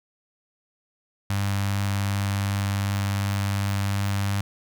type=tone with notch filter; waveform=sawtooth; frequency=99.7 Hz; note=G2; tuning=30 cents sharp; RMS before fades=-25 dBFS; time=1.3-4.41 s; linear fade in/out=0 ms; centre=400 Hz; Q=0.6; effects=none